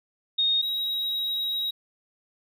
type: tone pair in turn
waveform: sine / triangle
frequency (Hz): 3713 / 3822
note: A#7 / A#7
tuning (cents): -8 / +43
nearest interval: minor second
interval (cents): 51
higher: second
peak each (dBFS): -20 / -24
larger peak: first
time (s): 0.38-0.62 / 0.62-1.71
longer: second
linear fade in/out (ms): 10
effects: none